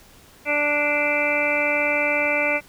harmonic tone, 293.7 Hz, D4, in tune, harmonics 1 / 2 / 3 / 4 / 5 / 7 / 8 / 9, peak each -31 / -24 / -31 / -35 / -30 / -25 / -23 / -30 dBFS, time 0.45-2.61 s, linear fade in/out 50 ms, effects pink hiss -50 dBFS RMS until 2.68 s

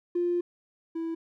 triangle tone pair in turn, 349.9 / 328.9 Hz, F4 / E4, +3 / -4 cents, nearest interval minor second, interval 107 cents, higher first, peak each -20 / -27 dBFS, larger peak first, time 0.15-0.41 / 0.95-1.15 s, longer first, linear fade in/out 10 ms, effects tanh soft clip ceiling -22 dBFS

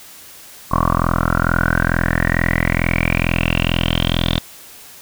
10% pulse tone with low-pass filter sweep, 42.25 Hz, E1, 43 cents sharp, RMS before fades -17 dBFS, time 0.71-4.39 s, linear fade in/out 10 ms, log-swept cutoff 1100 to 3600 Hz, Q 9.9, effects white hiss -40 dBFS RMS until 5.01 s

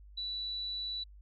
sine tone, 3951 Hz, B7, in tune, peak -35 dBFS, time 0.17-1.04 s, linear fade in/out 10 ms, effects added 50 Hz sine -51 dBFS peak until 1.21 s

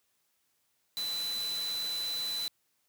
sine tone in noise, 4000 Hz, B7, 21 cents sharp, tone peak -32 dBFS, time 0.97-2.48 s, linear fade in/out 0 ms, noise white, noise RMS -42 dBFS, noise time 0.97-2.48 s, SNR +7 dB, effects white hiss -75 dBFS RMS until 2.88 s + high-pass 60 Hz 12 dB/octave

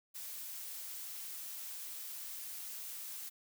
blue noise, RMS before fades -45 dBFS, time 0.14-3.3 s, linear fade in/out 20 ms, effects none

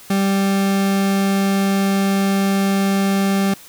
40% pulse tone, 196 Hz, G3, in tune, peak -14 dBFS, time 0.1-3.54 s, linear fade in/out 5 ms, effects white hiss -42 dBFS RMS until 3.68 s

